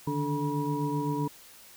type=tone cluster; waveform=sine; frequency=145.6 / 153.4 / 290.3 / 436.8 / 966 Hz; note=D3 / D#3 / D4 / A4 / B5; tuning=-15 / -24 / -20 / -13 / -39 cents; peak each=-33 / -35 / -31 / -36 / -34 dBFS; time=0.07-1.28 s; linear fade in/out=5 ms; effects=white hiss -52 dBFS RMS until 1.76 s